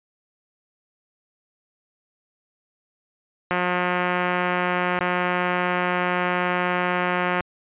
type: tone with dropouts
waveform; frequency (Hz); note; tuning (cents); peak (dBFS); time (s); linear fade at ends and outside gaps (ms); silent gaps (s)
5% pulse; 179.2; F3; +45; -9; 3.51-7.41; 0; 4.99-5.007
effects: resampled to 8000 Hz